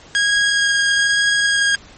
sawtooth tone with vibrato, 1637 Hz, G#6, 25 cents flat, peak -10 dBFS, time 0.15-1.75 s, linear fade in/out 0 ms, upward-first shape sine, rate 1.1 Hz, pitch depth 8 cents each way, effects pink hiss -43 dBFS RMS until 1.97 s + MP3 32 kbps

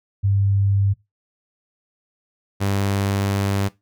sine / sawtooth tone pair in turn, 99.2 / 99.2 Hz, G2 / G2, +21 / +21 cents, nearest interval unison, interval 0 cents, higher neither, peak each -15 dBFS, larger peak neither, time 0.23-0.94 / 2.6-3.69 s, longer second, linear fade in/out 20 ms, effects noise-tail reverb RT60 0.2 s tail -19 dB re dry

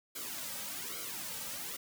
white noise with flanger, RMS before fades -41 dBFS, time 0.15-1.77 s, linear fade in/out 10 ms, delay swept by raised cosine 1.1 to 2.9 ms, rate 1.2 Hz, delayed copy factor -1, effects none

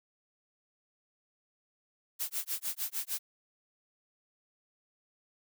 blue noise with tremolo, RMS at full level -33 dBFS, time 2.19-3.19 s, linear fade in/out 20 ms, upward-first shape sine, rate 6.6 Hz, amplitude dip 100%, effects none

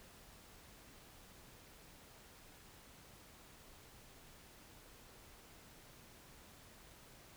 silence, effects pink hiss -60 dBFS RMS until 7.36 s

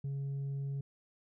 triangle tone with tanh clipping, 138.59 Hz, C#3, in tune, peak -35 dBFS, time 0.04-0.81 s, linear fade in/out 5 ms, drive 7 dB, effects none

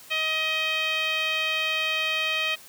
5% pulse tone with low-pass filter, 630 Hz, D#5, 21 cents sharp, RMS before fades -26 dBFS, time 0.1-2.56 s, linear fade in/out 20 ms, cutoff 2800 Hz, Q 4.5, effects white hiss -48 dBFS RMS until 2.68 s + high-pass 80 Hz 12 dB/octave

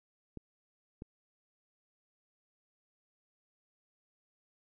clicks, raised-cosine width 3 ms, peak -30 dBFS, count 2, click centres 0.373 / 1.021 s, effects none

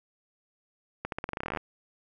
accelerating click train, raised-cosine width 0.5 ms, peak -17 dBFS, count 17, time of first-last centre 1.05-1.572 s, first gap 72 ms, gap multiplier 0.88, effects none

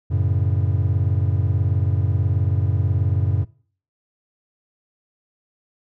triangle chord, F# minor, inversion none, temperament just, 92.5 / 111 / 138.75 Hz, F#2 / A2 / C#3, 0 / +16 / +2 cents, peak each -17 / -20 / -23 dBFS, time 0.1-3.45 s, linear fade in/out 20 ms, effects noise-tail reverb RT60 0.5 s tail -22 dB re dry

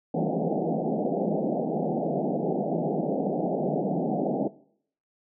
pink band-pass noise, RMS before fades -27 dBFS, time 0.14-4.48 s, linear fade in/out 5 ms, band 150 to 790 Hz, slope 96 dB/octave, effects noise-tail reverb RT60 0.6 s tail -19 dB re dry

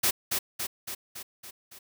white noise with echo, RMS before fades -24 dBFS, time 0.03-0.11 s, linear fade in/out 10 ms, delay 280 ms, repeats 6, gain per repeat -4 dB, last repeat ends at 1.79 s, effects none

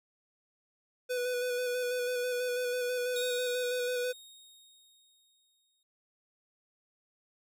square tone with vibrato, 495.1 Hz, B4, 4 cents sharp, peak -31 dBFS, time 1.09-4.13 s, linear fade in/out 20 ms, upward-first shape square, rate 6.1 Hz, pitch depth 18 cents each way
sawtooth tone with exponential decay, 3729 Hz, A#7, in tune, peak -32 dBFS, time 3.16-5.83 s, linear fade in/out 2 ms, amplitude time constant 580 ms
effects none

